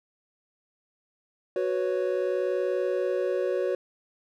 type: chord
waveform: triangle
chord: F# suspended fourth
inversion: none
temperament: equal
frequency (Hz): 370 / 493.9 / 554.4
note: F#4 / B4 / C#5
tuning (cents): 0 / 0 / 0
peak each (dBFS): -26 / -28 / -27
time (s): 1.56-3.75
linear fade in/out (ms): 2
effects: none